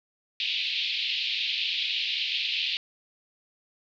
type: band-pass noise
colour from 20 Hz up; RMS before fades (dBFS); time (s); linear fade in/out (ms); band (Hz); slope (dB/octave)
pink; -29; 0.4-2.77; 0; 2500 to 4200; 48
effects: none